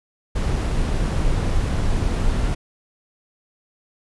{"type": "noise", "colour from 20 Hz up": "brown", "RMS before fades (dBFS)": -20, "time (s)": [0.35, 2.55], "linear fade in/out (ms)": 10, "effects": ["resampled to 24000 Hz"]}